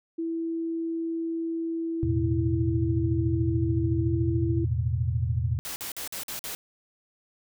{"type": "tone with pitch glide", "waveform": "sine", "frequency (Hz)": [329.6, 332.9], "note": ["E4", "E4"], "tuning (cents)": [0, 17], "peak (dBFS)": -27, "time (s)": [0.18, 4.65], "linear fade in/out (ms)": 10, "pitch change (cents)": 17, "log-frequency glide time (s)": [4.03, 4.09]}
{"type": "chord", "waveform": "sine", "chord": "E suspended fourth", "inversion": "none", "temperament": "just", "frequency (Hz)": [82.41, 109.88, 123.61], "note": ["E2", "A2", "B2"], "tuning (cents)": [0, -2, 2], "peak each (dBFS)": -28, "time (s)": [2.03, 5.59], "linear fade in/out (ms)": 0}
{"type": "noise bursts", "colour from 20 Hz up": "white", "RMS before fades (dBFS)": -35, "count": 6, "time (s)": [5.65, 6.55], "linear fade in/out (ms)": 0, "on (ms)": 110, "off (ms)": 48}
{"effects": []}